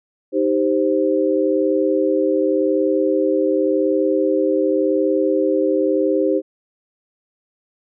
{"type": "chord", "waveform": "sine", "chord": "C minor", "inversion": "first", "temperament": "equal", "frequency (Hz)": [311.1, 392, 523.3], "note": ["Eb4", "G4", "C5"], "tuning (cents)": [0, 0, 0], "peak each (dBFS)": -19, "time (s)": [0.32, 6.42], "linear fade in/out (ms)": 50, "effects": []}